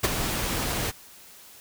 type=noise with ADSR envelope; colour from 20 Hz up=pink; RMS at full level=-19 dBFS; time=0.03-0.92 s; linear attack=15 ms; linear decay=23 ms; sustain=-9 dB; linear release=28 ms; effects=white hiss -49 dBFS RMS until 1.6 s